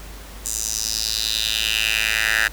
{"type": "tone with high-pass filter sweep", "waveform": "10% pulse", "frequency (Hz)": 110, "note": "A2", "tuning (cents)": 0, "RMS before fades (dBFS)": -22, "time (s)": [0.45, 2.48], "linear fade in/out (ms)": 5, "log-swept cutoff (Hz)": [7300, 1700], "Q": 3.3, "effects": ["added 50 Hz sine -37 dBFS peak until 2.52 s", "pink hiss -41 dBFS RMS until 2.52 s"]}